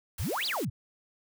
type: high-pass noise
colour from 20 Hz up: white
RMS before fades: -41 dBFS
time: 0.18-0.65 s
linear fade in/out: 5 ms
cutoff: 200 Hz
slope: 12 dB/octave
type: exponential two-way sweep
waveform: sine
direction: up then down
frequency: 61.74 to 4991 to 92.4 Hz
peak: -29 dBFS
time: 0.19-0.7 s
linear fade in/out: 10 ms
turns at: 0.46 s
effects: none